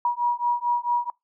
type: beating tone pair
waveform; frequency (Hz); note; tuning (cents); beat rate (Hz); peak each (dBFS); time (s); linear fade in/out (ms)
sine; 959 / 963.5; A#5 / B5; +49 / -43; 4.5; -24 / -24; 0.05-1.1; 2
effects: noise-tail reverb RT60 0.2 s tail -26 dB re dry